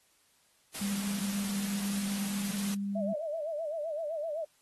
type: noise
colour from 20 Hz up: white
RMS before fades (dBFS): -39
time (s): 0.74-2.75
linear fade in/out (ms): 10
type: tone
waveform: sine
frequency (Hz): 200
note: G3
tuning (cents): +35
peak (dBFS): -31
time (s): 0.81-3.13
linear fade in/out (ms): 5
type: tone with vibrato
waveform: sine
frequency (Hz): 625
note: D#5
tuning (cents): +8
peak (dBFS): -32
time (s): 2.95-4.45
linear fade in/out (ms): 10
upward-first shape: sine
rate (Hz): 7.8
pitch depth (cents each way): 120
effects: white hiss -68 dBFS RMS until 4.61 s + AAC 32 kbps